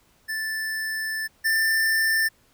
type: tone pair in turn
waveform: square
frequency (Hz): 1760 / 1783.5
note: A6 / A6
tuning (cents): 0 / +23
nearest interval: unison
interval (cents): 23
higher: second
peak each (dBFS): -27 / -20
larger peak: second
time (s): 0.28-1.28 / 1.44-2.29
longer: first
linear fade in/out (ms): 20
effects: pink hiss -61 dBFS RMS until 2.53 s